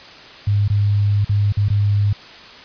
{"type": "tone with dropouts", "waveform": "sine", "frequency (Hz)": 102.2, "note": "G#2", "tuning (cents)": -27, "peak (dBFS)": -13, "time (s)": [0.47, 2.13], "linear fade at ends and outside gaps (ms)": 5, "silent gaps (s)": [[0.68, 0.7], [1.247, 1.293], [1.524, 1.571], [1.685, 1.701]], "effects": ["white hiss -39 dBFS RMS until 2.64 s", "resampled to 11025 Hz"]}